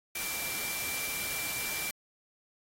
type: tone in noise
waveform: sine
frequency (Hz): 2349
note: D7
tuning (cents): 0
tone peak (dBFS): -38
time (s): 0.15-1.91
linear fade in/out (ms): 5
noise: white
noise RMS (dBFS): -36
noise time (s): 0.15-1.91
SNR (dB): -5
effects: AAC 48 kbps